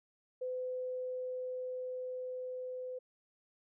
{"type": "tone with level ramp", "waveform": "sine", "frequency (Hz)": 507, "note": "B4", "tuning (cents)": 45, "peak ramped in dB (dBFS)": [-35, -39], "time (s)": [0.41, 2.99], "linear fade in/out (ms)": 10, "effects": []}